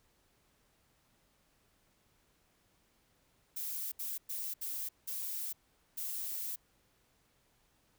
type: noise bursts at uneven times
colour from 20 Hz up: violet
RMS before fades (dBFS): -39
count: 6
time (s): 3.56-3.92 / 3.99-4.18 / 4.29-4.54 / 4.61-4.89 / 5.07-5.53 / 5.97-6.56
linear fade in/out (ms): 10
effects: pink hiss -72 dBFS RMS until 7.98 s